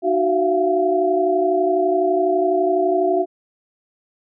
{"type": "tone cluster", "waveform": "sine", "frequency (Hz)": [306.7, 370.8, 677, 709], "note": ["D#4", "F#4", "E5", "F5"], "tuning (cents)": [-25, 4, 46, 26], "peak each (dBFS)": [-25, -18, -19, -27], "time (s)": [0.02, 3.26], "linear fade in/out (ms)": 50, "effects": []}